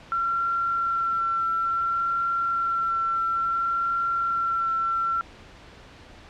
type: tone with vibrato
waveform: sine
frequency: 1359 Hz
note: F6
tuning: 48 cents flat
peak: -22 dBFS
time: 0.12-5.21 s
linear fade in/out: 0 ms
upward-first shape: sine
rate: 0.58 Hz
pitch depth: 13 cents each way
effects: pink hiss -47 dBFS RMS until 6.29 s + low-pass 4000 Hz 12 dB/octave